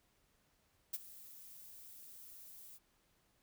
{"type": "noise with ADSR envelope", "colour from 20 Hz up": "violet", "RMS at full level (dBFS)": -37, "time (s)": [0.93, 2.79], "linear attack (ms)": 11, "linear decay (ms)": 32, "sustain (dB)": -18, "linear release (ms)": 33, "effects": ["pink hiss -75 dBFS RMS until 3.42 s"]}